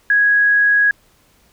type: tone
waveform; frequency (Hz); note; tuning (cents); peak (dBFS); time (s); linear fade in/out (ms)
sine; 1660; G#6; -1; -10; 0.1-0.91; 2
effects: pink hiss -55 dBFS RMS until 1.52 s